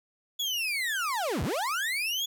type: linear two-way sweep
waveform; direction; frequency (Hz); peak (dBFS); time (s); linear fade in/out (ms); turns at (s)
35% pulse; down then up; 3431 to 58.27 to 3431; -26; 0.39-2.26; 10; 1.43
effects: none